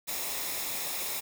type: noise with comb filter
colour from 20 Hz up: white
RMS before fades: -34 dBFS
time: 0.07-1.21 s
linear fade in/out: 20 ms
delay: 0.66 ms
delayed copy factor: -0.5
effects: none